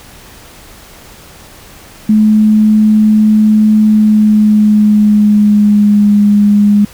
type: tone with pitch glide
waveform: sine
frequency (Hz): 214.5 to 205.9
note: A3 to G#3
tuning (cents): -44 to -15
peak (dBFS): -4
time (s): 2.09-6.85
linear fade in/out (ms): 5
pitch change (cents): -71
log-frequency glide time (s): 3.87-6.18
effects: pink hiss -36 dBFS RMS until 6.93 s